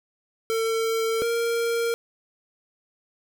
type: tone pair in turn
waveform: square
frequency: 450.7 / 465 Hz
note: A4 / A#4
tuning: +42 / -4 cents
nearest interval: minor second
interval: 54 cents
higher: second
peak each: -23 dBFS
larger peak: neither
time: 0.5-1.22 / 1.22-1.94 s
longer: neither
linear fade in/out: 0 ms
effects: none